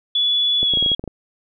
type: tone with pitch glide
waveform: sine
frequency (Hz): 3421 to 3312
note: A7 to G#7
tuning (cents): -49 to -5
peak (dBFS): -15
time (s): 0.15-0.95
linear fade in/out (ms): 5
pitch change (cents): -56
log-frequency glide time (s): 0.61-0.78
type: clicks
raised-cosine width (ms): 2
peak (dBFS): -15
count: 9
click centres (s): 0.63 / 0.737 / 0.773 / 0.826 / 0.862 / 0.917 / 0.995 / 1.04 / 1.077
effects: none

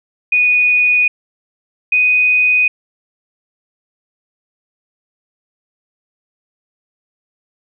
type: tone pair in turn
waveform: sine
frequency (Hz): 2472 / 2492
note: D#7 / D#7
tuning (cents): -12 / +2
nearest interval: unison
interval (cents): 14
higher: second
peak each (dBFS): -9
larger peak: neither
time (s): 0.32-1.08 / 1.92-2.68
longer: neither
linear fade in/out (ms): 5
effects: none

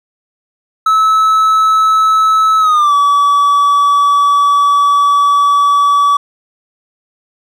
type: tone with pitch glide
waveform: triangle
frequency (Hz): 1300 to 1144.9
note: E6 to D6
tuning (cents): -24 to -44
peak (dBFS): -5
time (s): 0.86-6.17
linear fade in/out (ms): 5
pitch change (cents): -220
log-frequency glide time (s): 2.59-2.94
effects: none

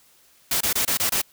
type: noise bursts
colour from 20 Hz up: white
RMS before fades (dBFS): -22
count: 6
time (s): 0.51-1.217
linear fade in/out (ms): 5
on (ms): 97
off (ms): 25
effects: white hiss -57 dBFS RMS until 1.32 s

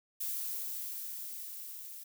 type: noise with level ramp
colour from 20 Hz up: violet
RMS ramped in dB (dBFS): -36 to -47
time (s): 0.2-2.04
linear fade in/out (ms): 10
effects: none

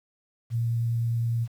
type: tone with vibrato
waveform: sine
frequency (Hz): 116.54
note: A#2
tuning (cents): 0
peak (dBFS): -23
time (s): 0.5-1.48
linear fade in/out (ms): 50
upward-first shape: triangle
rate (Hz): 9.7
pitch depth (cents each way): 9
effects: 9-bit

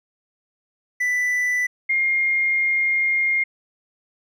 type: tone pair in turn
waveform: triangle / sine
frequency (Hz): 1984 / 2126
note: B6 / C7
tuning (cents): +7 / +27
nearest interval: minor second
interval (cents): 120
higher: second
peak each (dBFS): -17 / -17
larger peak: neither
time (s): 1-1.67 / 1.89-3.44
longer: second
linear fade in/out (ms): 10
effects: none

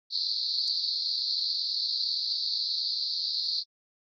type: band-pass noise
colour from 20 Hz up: white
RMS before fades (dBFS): -30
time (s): 0.1-3.64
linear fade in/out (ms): 50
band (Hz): 4100 to 4700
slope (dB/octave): 96
effects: AAC 32 kbps

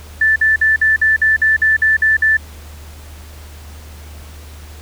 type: tone bursts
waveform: sine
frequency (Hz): 1760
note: A6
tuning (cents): 0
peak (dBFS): -9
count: 11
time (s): 0.21-2.37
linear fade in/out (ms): 5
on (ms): 150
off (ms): 51
effects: added 75 Hz sine -33 dBFS peak until 4.81 s + pink hiss -41 dBFS RMS until 4.81 s

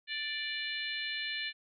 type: harmonic tone with a mistuned harmonic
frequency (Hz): 587.3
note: D5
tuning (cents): 0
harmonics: 3 / 4 / 5 / 6 / 7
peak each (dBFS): -39 / -40 / -41 / -42 / -42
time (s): 0.07-1.53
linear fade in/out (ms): 50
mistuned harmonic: 6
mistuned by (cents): +16
effects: none

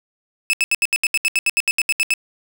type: tone bursts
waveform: 40% pulse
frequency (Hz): 2604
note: E7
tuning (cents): -22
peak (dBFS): -13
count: 16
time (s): 0.5-2.138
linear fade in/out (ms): 0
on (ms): 33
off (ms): 74
effects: none

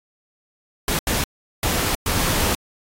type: noise bursts at uneven times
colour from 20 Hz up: pink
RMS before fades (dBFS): -21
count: 4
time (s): 0.88-0.99 / 1.07-1.24 / 1.63-1.95 / 2.06-2.55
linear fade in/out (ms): 2
effects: AAC 48 kbps

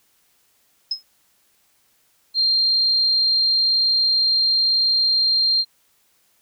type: tone with exponential decay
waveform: sine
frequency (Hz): 5140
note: E8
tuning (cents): -45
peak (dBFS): -17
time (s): 0.91-1.03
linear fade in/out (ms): 5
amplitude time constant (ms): 25
type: tone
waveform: sine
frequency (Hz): 4187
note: C8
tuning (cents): 0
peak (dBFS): -15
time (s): 2.34-5.65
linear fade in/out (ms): 50
effects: white hiss -62 dBFS RMS until 6.41 s

